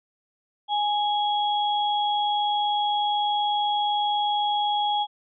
sine tone pair together, 830.6 / 3324 Hz, G#5 / G#7, 0 / +1 cents, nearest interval 2 octaves, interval 2401 cents, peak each -22 / -28 dBFS, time 0.68-5.07 s, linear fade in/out 50 ms, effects none

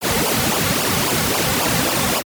pink noise with flanger, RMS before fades -18 dBFS, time 0.01-2.23 s, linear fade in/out 50 ms, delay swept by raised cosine 0.49 to 3.19 ms, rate 3.7 Hz, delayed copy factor -0.85, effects high-pass 80 Hz 12 dB/octave + MP3 96 kbps

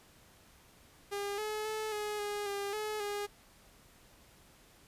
sawtooth tone with pitch steps, 403.7 / 427.6 / 433.6 / 419.7 / 412.5 / 401.3 / 426.9 / 409.8 Hz, G#4 / A4 / A4 / G#4 / G#4 / G4 / G#4 / G#4, -49 / -49 / -25 / +18 / -12 / +41 / +48 / -23 cents, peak -31 dBFS, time 1.11-3.27 s, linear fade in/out 20 ms, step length 270 ms, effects pink hiss -61 dBFS RMS until 4.87 s + resampled to 32000 Hz

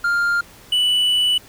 triangle tone pair in turn, 1400 / 2966 Hz, F6 / F#7, +4 / +4 cents, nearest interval octave + minor second, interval 1300 cents, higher second, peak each -14 / -13 dBFS, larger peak second, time 0.04-0.41 / 0.72-1.38 s, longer second, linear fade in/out 5 ms, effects pink hiss -45 dBFS RMS until 1.48 s

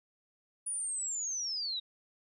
sine linear sweep, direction down, 9790 to 3754 Hz, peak -33 dBFS, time 0.66-1.8 s, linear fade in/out 10 ms, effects none

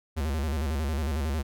square tone with vibrato, 74 Hz, D2, 14 cents sharp, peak -27 dBFS, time 0.16-1.43 s, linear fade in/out 20 ms, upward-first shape square, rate 11 Hz, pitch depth 120 cents each way, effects none

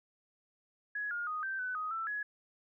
sine tone with pitch steps, 1677 / 1421 / 1243 / 1560 / 1503 / 1253 / 1331 / 1682 Hz, G#6 / F6 / D#6 / G6 / F#6 / D#6 / E6 / G#6, +16 / +30 / -2 / -9 / +27 / +12 / +16 / +22 cents, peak -34 dBFS, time 0.95-2.23 s, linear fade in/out 5 ms, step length 160 ms, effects none

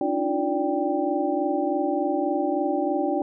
sine tone cluster, 286.7 / 310.1 / 352.7 / 581 / 786 Hz, D4 / D#4 / F4 / D5 / G5, -42 / -6 / +17 / -19 / +4 cents, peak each -28 dBFS, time 0.01-3.22 s, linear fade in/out 2 ms, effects none

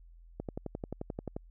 click train, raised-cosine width 2 ms, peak -23 dBFS, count 12, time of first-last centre 0.4-1.365 s, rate 11.4 Hz, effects added 42 Hz sine -52 dBFS peak until 1.5 s

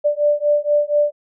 sine beating tone pair, 587 / 591.2 Hz, D5 / D5, -1 / +11 cents, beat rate 4.2 Hz, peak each -17 dBFS, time 0.04-1.12 s, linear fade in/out 20 ms, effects none

